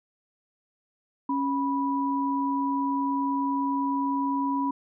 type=tone pair together; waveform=sine; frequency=275.9 / 982 Hz; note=C#4 / B5; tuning=-8 / -10 cents; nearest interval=octave + minor seventh; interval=2198 cents; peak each=-26 / -27 dBFS; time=1.29-4.71 s; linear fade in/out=5 ms; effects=none